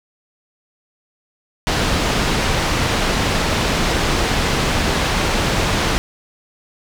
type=low-pass noise; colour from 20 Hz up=pink; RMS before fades=-18 dBFS; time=1.67-5.98 s; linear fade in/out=0 ms; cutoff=5500 Hz; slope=12 dB/octave; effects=none